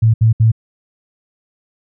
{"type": "tone bursts", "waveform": "sine", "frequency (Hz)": 111.9, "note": "A2", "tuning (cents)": 30, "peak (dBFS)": -7, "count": 3, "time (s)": [0.02, 0.518], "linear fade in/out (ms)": 10, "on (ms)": 120, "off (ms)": 69, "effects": []}